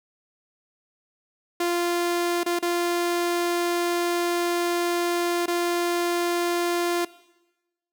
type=tone with dropouts; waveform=sawtooth; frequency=347.3 Hz; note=F4; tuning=10 cents flat; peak=-18 dBFS; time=1.6-7.05 s; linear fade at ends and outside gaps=5 ms; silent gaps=2.434-2.461 / 2.59-2.625 / 5.46-5.479 s; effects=noise-tail reverb RT60 1.0 s tail -19 dB re dry